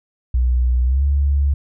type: tone with pitch glide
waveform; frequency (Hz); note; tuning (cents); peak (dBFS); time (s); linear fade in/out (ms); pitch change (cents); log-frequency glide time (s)
sine; 61.74 to 70.51; B1 to C#2; 0 to +30; -13; 0.34-1.54; 5; +230; 0.84-1.04
effects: none